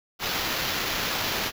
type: noise with sample-and-hold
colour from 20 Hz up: violet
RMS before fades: -28 dBFS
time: 0.19-1.52 s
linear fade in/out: 50 ms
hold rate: 8820 Hz
effects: none